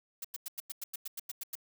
blue noise bursts, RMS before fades -39 dBFS, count 12, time 0.22-1.554 s, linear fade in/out 5 ms, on 25 ms, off 94 ms, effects none

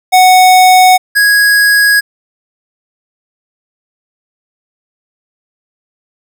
square tone pair in turn, 740 / 1658.1 Hz, F#5 / G#6, 0 / -3 cents, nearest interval octave + major second, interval 1397 cents, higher second, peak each -3 / -6 dBFS, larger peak first, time 0.12-0.98 / 1.15-2.01 s, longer neither, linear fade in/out 20 ms, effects none

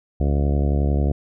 harmonic tone, 71.2 Hz, C#2, 47 cents sharp, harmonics 1 / 2 / 3 / 4 / 5 / 6 / 7 / 8 / 9 / 10, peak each -18 / -24 / -28 / -30 / -32 / -34 / -35 / -36 / -37 / -38 dBFS, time 0.2-1.12 s, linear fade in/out 5 ms, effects none

